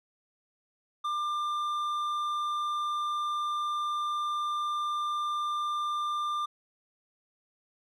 sine tone with hard clipping, 1194 Hz, D6, 28 cents sharp, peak -30 dBFS, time 1.04-6.46 s, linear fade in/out 10 ms, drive 6 dB, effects none

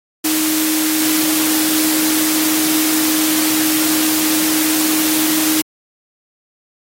sine tone in noise, 312.5 Hz, D#4, 8 cents sharp, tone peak -16 dBFS, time 0.24-5.62 s, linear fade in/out 10 ms, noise white, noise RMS -18 dBFS, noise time 0.24-5.62 s, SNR -1 dB, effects high-pass 150 Hz 12 dB/octave + AAC 48 kbps

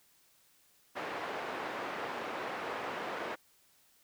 pink band-pass noise, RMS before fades -39 dBFS, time 0.95-3.36 s, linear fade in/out 20 ms, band 420 to 1900 Hz, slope 12 dB/octave, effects white hiss -67 dBFS RMS until 4.03 s

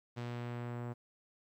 sawtooth tone with low-pass filter sweep, 120.4 Hz, B2, 44 cents flat, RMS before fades -41 dBFS, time 0.16-0.94 s, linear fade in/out 20 ms, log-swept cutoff 4700 to 1200 Hz, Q 0.82, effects 12-bit

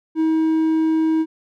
triangle tone, 318.9 Hz, D#4, 43 cents sharp, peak -13 dBFS, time 0.15-1.26 s, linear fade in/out 50 ms, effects none

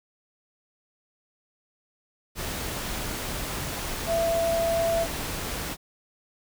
sine tone in noise, 668 Hz, E5, 23 cents sharp, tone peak -22 dBFS, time 4.06-5.07 s, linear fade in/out 50 ms, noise pink, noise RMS -32 dBFS, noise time 2.35-5.77 s, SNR +7 dB, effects none

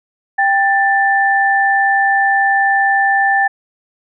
sine tone pair together, 789.8 / 1769 Hz, G5 / A6, +13 / +9 cents, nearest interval octave + major second, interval 1396 cents, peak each -13 dBFS, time 0.38-3.48 s, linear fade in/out 10 ms, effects none

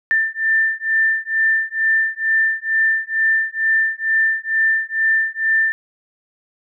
sine beating tone pair, 1783 / 1785.2 Hz, A6 / A6, +22 / +25 cents, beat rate 2.2 Hz, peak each -18 dBFS, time 0.11-5.72 s, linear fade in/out 0 ms, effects none

